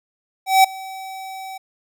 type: tone with ADSR envelope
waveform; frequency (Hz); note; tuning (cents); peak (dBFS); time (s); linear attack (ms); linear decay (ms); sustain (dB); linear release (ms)
square; 765; G5; -42; -8; 0.46-1.58; 180; 7; -23; 9
effects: none